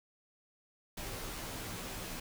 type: noise with comb filter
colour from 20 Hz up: pink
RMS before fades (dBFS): -42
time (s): 0.97-2.2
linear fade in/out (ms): 5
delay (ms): 14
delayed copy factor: -0.7
effects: none